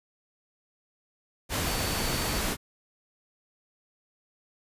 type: tone in noise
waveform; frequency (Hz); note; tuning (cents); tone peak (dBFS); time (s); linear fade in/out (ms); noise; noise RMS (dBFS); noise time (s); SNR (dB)
sine; 4507; C#8; +28; -39; 1.64-2.43; 50; pink; -29; 1.49-2.57; -13
effects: resampled to 32000 Hz